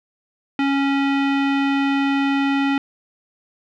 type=tone with low-pass filter; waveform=square; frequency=276.7 Hz; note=C#4; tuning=3 cents flat; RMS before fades=-19 dBFS; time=0.59-2.78 s; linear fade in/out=2 ms; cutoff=2600 Hz; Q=1.9; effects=none